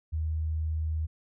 sine tone, 78.8 Hz, D#2, 23 cents sharp, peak -27 dBFS, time 0.12-1.07 s, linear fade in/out 20 ms, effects none

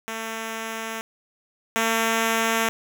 5% pulse tone pair in turn, 223.9 / 225.8 Hz, A3 / A3, +30 / +45 cents, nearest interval unison, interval 15 cents, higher second, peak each -18 / -9 dBFS, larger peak second, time 0.08-1.01 / 1.76-2.69 s, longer neither, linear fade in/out 0 ms, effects none

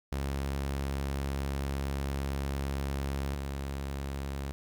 sawtooth tone pair in turn, 68.9 / 68.9 Hz, C#2 / C#2, -10 / -10 cents, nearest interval unison, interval 0 cents, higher neither, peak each -27 / -30 dBFS, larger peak first, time 0.12-3.34 / 3.34-4.52 s, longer first, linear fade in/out 0 ms, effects 11-bit

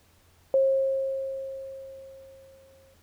sine tone with exponential decay, 537 Hz, C5, 45 cents sharp, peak -17 dBFS, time 0.54-2.94 s, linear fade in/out 1 ms, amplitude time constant 520 ms, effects added 86 Hz sine -62 dBFS peak until 3.02 s + pink hiss -62 dBFS RMS until 3.02 s

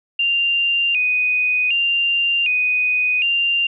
sine tone with vibrato, 2634 Hz, E7, 2 cents flat, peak -15 dBFS, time 0.19-3.67 s, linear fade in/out 5 ms, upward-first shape square, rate 0.66 Hz, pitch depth 97 cents each way, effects none

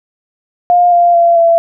sine tone with pitch steps, 707 / 695.3 / 683.7 / 672.3 Hz, F5 / F5 / F5 / E5, +21 / -8 / -37 / +34 cents, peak -5 dBFS, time 0.7-1.58 s, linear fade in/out 0 ms, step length 220 ms, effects none

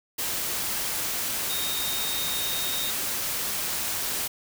sine tone in noise, 3712 Hz, A#7, 8 cents flat, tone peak -31 dBFS, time 1.49-2.91 s, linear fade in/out 10 ms, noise white, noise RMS -29 dBFS, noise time 0.18-4.28 s, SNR -5 dB, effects none

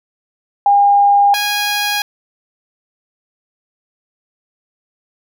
sine / 10% pulse tone pair in turn, 808 / 824 Hz, G#5 / G#5, -48 / -14 cents, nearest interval unison, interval 34 cents, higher second, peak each -7 dBFS, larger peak neither, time 0.66-1.34 / 1.34-2.02 s, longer neither, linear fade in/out 2 ms, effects none

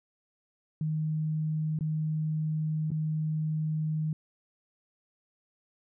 sine tone with dropouts, 155.56 Hz, D#3, in tune, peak -27 dBFS, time 0.81-4.13 s, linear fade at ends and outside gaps 2 ms, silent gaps 1.789-1.808 / 2.905-2.916 s, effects none

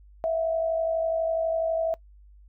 sine tone pair together, 652 / 704.1 Hz, E5 / F5, -19 / +14 cents, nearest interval minor second, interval 133 cents, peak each -23 / -34 dBFS, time 0.24-1.94 s, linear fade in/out 0 ms, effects noise-tail reverb RT60 0.1 s tail -22 dB re dry + added 50 Hz sine -49 dBFS peak until 2.48 s

